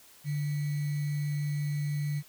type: tone with sample-and-hold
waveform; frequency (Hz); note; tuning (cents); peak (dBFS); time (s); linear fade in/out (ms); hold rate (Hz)
sine; 146.83; D3; 0; -28; 0.24-2.23; 50; 2100
effects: white hiss -56 dBFS RMS until 2.28 s